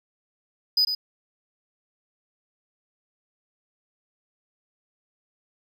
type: tone with echo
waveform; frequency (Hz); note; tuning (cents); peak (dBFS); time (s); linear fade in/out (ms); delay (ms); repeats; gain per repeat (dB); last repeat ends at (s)
triangle; 4978; D#8; 0; -16; 0.77-0.85; 5; 100; 1; -7; 0.95
effects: none